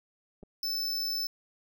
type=clicks; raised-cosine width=2 ms; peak=-36 dBFS; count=2; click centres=0.429 / 0.434 s
type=tone; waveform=square; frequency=5274 Hz; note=E8; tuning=in tune; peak=-30 dBFS; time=0.63-1.27 s; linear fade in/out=2 ms
effects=none